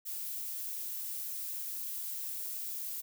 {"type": "noise", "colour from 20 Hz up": "violet", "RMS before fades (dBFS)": -39, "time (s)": [0.05, 3.02], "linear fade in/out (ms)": 20, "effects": []}